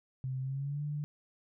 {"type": "tone with pitch glide", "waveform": "sine", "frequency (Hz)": [130.81, 147.68], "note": ["C3", "D3"], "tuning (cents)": [0, 10], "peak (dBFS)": -33, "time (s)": [0.24, 1.04], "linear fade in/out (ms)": 0, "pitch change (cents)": 210, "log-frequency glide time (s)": [0.41, 0.83], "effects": []}